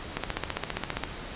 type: click train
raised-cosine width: 0.3 ms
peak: -12 dBFS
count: 14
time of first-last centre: 0.17-1.037 s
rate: 15 Hz
effects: pink hiss -39 dBFS RMS until 1.35 s + resampled to 8000 Hz